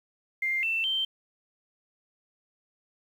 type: tone with pitch steps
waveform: sine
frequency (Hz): 2103 / 2675 / 3125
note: C7 / E7 / G7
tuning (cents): +8 / +25 / -6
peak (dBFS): -25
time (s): 0.42-1.05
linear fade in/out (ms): 5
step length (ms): 210
effects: 9-bit